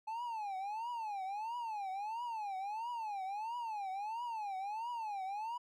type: tone with vibrato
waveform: triangle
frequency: 855 Hz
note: A5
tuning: 50 cents flat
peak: -36 dBFS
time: 0.07-5.58 s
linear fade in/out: 10 ms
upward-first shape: triangle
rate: 1.5 Hz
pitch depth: 240 cents each way
effects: none